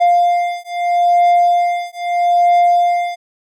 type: beating tone pair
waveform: triangle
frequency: 700 / 700.78 Hz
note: F5 / F5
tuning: +4 / +6 cents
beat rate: 0.78 Hz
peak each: -12 dBFS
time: 0-3.16 s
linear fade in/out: 20 ms
effects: none